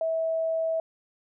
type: tone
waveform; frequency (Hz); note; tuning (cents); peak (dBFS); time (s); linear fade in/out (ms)
sine; 650; E5; -24; -24; 0.01-0.8; 2
effects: none